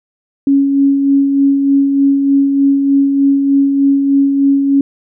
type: tone with tremolo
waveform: sine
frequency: 277.2 Hz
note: C#4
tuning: in tune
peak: -6 dBFS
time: 0.47-4.81 s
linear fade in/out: 2 ms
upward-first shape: sine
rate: 3.3 Hz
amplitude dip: 40%
effects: none

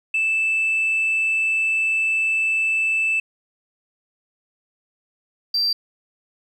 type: tone pair in turn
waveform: sine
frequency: 2637 / 4699 Hz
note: E7 / D8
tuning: 0 / 0 cents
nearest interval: minor seventh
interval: 1000 cents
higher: second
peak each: -16 dBFS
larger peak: neither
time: 0.14-3.2 / 5.54-5.73 s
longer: first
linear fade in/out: 5 ms
effects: tanh soft clip ceiling -15 dBFS + 9-bit

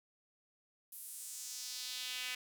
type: tone with high-pass filter sweep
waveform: sawtooth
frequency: 251.7 Hz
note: B3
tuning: 33 cents sharp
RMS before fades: -44 dBFS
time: 0.92-2.35 s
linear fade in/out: 5 ms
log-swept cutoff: 12000 to 2400 Hz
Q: 1.9
effects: none

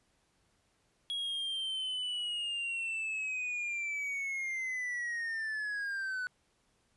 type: linear sweep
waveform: triangle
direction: down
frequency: 3321 to 1480 Hz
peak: -32 dBFS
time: 1.1-6.27 s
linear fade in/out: 0 ms
effects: pink hiss -73 dBFS RMS until 6.96 s + resampled to 24000 Hz

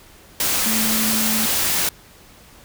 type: tone in noise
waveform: sine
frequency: 220 Hz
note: A3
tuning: in tune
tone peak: -23 dBFS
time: 0.66-1.46 s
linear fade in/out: 2 ms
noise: white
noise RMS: -20 dBFS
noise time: 0.4-1.89 s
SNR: -6 dB
effects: pink hiss -47 dBFS RMS until 2.64 s

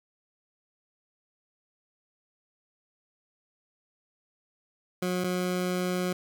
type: tone pair in turn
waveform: 20% pulse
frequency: 181.1 / 181.1 Hz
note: F#3 / F#3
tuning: -37 / -37 cents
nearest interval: unison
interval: 0 cents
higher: neither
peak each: -22 dBFS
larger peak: neither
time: 5.02-5.24 / 5.24-6.13 s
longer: second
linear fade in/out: 5 ms
effects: none

